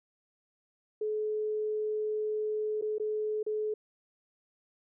sine tone with dropouts, 427.9 Hz, A4, 48 cents flat, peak -29 dBFS, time 1.01-3.74 s, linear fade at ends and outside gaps 5 ms, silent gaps 2.813-2.822 / 2.983-2.998 / 3.43-3.464 s, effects none

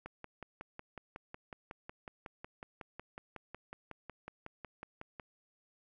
click train, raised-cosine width 0.5 ms, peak -29 dBFS, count 29, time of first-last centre 0.06-5.198 s, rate 5.45 Hz, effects none

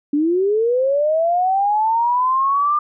sine linear sweep, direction up, 282.1 to 1204 Hz, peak -14 dBFS, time 0.13-2.79 s, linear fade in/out 5 ms, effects none

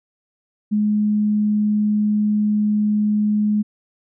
sine tone, 210.2 Hz, G#3, 21 cents sharp, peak -15 dBFS, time 0.71-3.63 s, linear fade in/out 20 ms, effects none

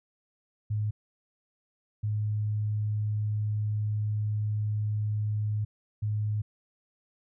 sine tone bursts at uneven times, 105.9 Hz, G#2, 34 cents sharp, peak -26 dBFS, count 3, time 0.7-0.91 / 2.03-5.65 / 6.02-6.42 s, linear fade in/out 10 ms, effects none

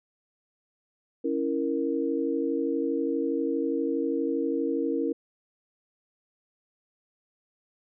sine chord, A# diminished, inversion first, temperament equal, 277.2 / 329.6 / 466.2 Hz, C#4 / E4 / A#4, 0 / 0 / 0 cents, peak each -29 / -29 / -29 dBFS, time 1.24-5.13 s, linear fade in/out 10 ms, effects none

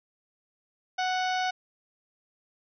harmonic tone, 740 Hz, F#5, in tune, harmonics 1 / 2 / 3 / 4 / 5 / 6 / 7 / 8, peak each -27 / -33 / -37 / -39 / -41 / -43 / -44 / -45 dBFS, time 0.98-1.51 s, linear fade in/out 10 ms, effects none

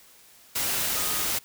sine tone in noise, 1243 Hz, D#6, 2 cents flat, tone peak -38 dBFS, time 0.95-1.25 s, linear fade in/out 10 ms, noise white, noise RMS -27 dBFS, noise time 0.55-1.39 s, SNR -14 dB, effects white hiss -54 dBFS RMS until 1.44 s

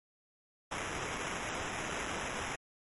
white noise with sample-and-hold, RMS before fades -38 dBFS, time 0.71-2.56 s, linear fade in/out 10 ms, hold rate 4410 Hz, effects MP3 48 kbps

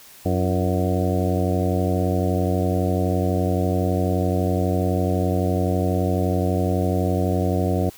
harmonic tone with a mistuned harmonic, 91.9 Hz, F#2, 11 cents flat, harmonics 1 / 2 / 3 / 4 / 5 / 6 / 7 / 8, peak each -22 / -25 / -27 / -28 / -29 / -30 / -30 / -31 dBFS, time 0.25-7.9 s, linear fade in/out 10 ms, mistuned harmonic 4, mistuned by -83 cents, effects white hiss -46 dBFS RMS until 7.97 s

